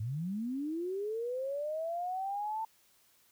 sine linear sweep, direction up, 100.3 to 897 Hz, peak -33 dBFS, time 0-2.65 s, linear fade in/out 5 ms, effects white hiss -67 dBFS RMS until 3.31 s

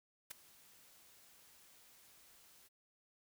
white noise with ADSR envelope, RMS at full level -44 dBFS, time 0.3-2.69 s, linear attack 12 ms, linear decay 8 ms, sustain -20 dB, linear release 26 ms, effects none

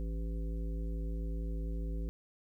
harmonic tone with a mistuned harmonic, 55.7 Hz, A1, 22 cents sharp, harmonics 1 / 3 / 5 / 7 / 9, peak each -34 / -44 / -48 / -51 / -53 dBFS, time 0-2.09 s, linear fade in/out 0 ms, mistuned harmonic 1, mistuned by -110 cents, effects 12-bit

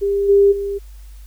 sine tone with level steps, 400 Hz, G4, 35 cents sharp, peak -15 / -8 / -20 dBFS, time 0.01-0.79 s, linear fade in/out 20 ms, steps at 0.28 / 0.51 s, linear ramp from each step 20 ms, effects added 50 Hz sine -35 dBFS peak until 1.26 s + white hiss -53 dBFS RMS until 1.26 s

